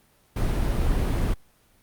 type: noise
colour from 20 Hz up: brown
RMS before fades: -23 dBFS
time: 0.36-1.34 s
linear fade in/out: 5 ms
effects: pink hiss -61 dBFS RMS until 1.82 s + Opus 32 kbps